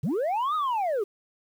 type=linear two-way sweep; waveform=sine; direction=up then down; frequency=113.9 to 1276 to 376.9 Hz; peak=-21 dBFS; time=0.03-1.04 s; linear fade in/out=10 ms; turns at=0.55 s; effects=tanh soft clip ceiling -23 dBFS + 9-bit